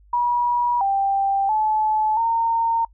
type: tone with pitch steps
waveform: sine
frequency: 965 / 787 / 863 / 917 Hz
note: B5 / G5 / A5 / A#5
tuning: -40 / +7 / -34 / -29 cents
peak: -17 dBFS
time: 0.13-2.85 s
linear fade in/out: 5 ms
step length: 680 ms
effects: noise-tail reverb RT60 0.1 s tail -25 dB re dry + added 50 Hz sine -49 dBFS peak until 2.93 s